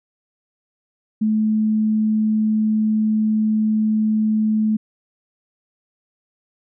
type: tone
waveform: sine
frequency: 216.3 Hz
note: A3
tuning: 29 cents flat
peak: -15 dBFS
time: 1.21-4.77 s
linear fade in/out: 10 ms
effects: none